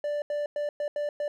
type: tone bursts at uneven times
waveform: triangle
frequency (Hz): 587.3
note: D5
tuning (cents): 0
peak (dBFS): -25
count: 6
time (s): 0.04-0.22 / 0.3-0.46 / 0.56-0.69 / 0.8-0.88 / 0.96-1.09 / 1.2-1.28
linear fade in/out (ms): 2
effects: none